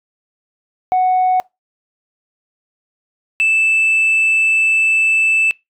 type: tone pair in turn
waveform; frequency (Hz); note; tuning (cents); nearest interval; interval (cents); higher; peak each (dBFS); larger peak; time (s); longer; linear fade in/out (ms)
sine; 740 / 2637; F#5 / E7; 0 / 0; octave + minor seventh; 2200; second; -9; neither; 0.92-1.4 / 3.4-5.51; second; 0
effects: noise-tail reverb RT60 0.2 s tail -25 dB re dry + tanh soft clip ceiling -9 dBFS